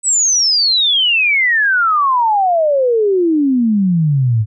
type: exponential sweep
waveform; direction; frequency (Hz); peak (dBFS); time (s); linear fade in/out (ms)
sine; down; 8140 to 103.83; -10; 0.03-4.46; 50
effects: none